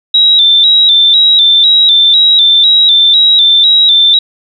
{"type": "tone with vibrato", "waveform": "sine", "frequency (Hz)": 3699, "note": "A#7", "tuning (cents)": -14, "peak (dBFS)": -3, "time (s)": [0.14, 4.19], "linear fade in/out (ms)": 5, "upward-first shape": "square", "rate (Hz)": 2, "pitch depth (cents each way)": 68, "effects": []}